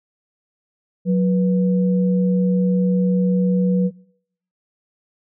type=tone pair together; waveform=sine; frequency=182.79 / 488 Hz; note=F#3 / B4; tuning=-21 / -21 cents; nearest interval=octave + perfect fourth; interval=1700 cents; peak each=-14 / -24 dBFS; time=1.05-3.91 s; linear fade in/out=50 ms; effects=noise-tail reverb RT60 0.7 s tail -23 dB re dry